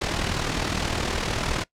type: noise with amplitude modulation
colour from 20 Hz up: pink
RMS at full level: -23 dBFS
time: 0.01-1.64 s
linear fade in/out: 10 ms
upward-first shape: sine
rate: 39.4 Hz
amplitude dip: 60%
effects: noise-tail reverb RT60 0.1 s tail -20 dB re dry + low-pass 6000 Hz 12 dB/octave